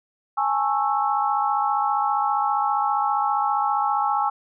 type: chord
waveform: sine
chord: A major seventh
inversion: third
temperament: just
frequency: 825 / 880 / 1100 / 1320 Hz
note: G#5 / A5 / C#6 / E6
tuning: -12 / 0 / -14 / +2 cents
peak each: -22 / -28 / -26 / -26 dBFS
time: 0.37-4.3 s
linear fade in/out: 10 ms
effects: none